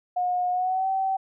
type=tone with pitch glide; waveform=sine; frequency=721 to 768.3 Hz; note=F#5 to G5; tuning=-45 to -35 cents; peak=-22 dBFS; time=0.16-1.17 s; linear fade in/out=10 ms; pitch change=+110 cents; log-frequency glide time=0.51-0.88 s; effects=none